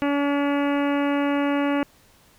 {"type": "harmonic tone", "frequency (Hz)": 284.8, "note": "C#4", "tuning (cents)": 47, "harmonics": [1, 2, 3, 4, 5, 6, 7, 8, 9, 10], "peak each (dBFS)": [-21, -27, -31, -33, -35, -37, -38, -39, -40, -41], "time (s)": [0.02, 1.83], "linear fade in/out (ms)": 0, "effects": ["pink hiss -56 dBFS RMS until 2.38 s"]}